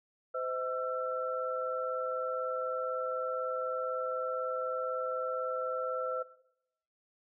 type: tone cluster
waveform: sine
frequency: 513 / 637 / 1341 Hz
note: C5 / D#5 / E6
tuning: -34 / +41 / +29 cents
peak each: -35 / -40 / -37 dBFS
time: 0.34-6.23 s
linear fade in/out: 10 ms
effects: noise-tail reverb RT60 0.8 s tail -17 dB re dry